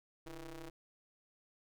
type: ring-modulated tone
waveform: sawtooth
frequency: 158.8 Hz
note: D#3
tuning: 36 cents sharp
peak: -39 dBFS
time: 0.26-0.7 s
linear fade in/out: 5 ms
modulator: 175 Hz
effects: none